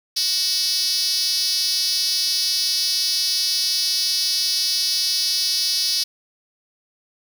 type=tone with high-pass filter; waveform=5% pulse; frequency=374.3 Hz; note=F#4; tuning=20 cents sharp; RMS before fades=-21 dBFS; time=0.16-6.04 s; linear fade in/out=10 ms; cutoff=5000 Hz; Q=4.2; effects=none